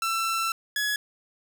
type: tone pair in turn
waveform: sawtooth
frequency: 1339 / 1687 Hz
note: E6 / G#6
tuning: +27 / +27 cents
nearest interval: major third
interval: 400 cents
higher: second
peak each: -21 dBFS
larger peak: neither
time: 0.02-0.52 / 0.76-0.96 s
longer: first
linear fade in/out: 2 ms
effects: none